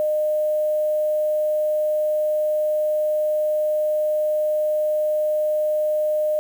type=tone with quantisation; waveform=sine; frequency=610 Hz; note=D#5; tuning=34 cents flat; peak=-18 dBFS; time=0-6.39 s; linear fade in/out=0 ms; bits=7; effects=none